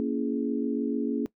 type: chord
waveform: sine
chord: A# half-diminished seventh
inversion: none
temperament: just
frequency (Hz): 233.1 / 279.7 / 335.6 / 419.5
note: A#3 / C#4 / E4 / G#4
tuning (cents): 0 / +16 / +31 / +17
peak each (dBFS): -29 / -29 / -35 / -33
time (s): 0-1.26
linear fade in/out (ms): 0
effects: noise-tail reverb RT60 0.1 s tail -20 dB re dry